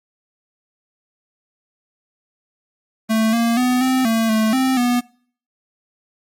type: tone with pitch steps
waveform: square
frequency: 221.2 / 232.3 / 250.4 / 259 / 225.1 / 219 / 261.5 / 244.1 Hz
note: A3 / A#3 / B3 / C4 / A3 / A3 / C4 / B3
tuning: +9 / -6 / +24 / -17 / +40 / -8 / -1 / -20 cents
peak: -15 dBFS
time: 3.09-5.01 s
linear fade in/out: 20 ms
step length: 240 ms
effects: noise-tail reverb RT60 0.5 s tail -23 dB re dry + MP3 64 kbps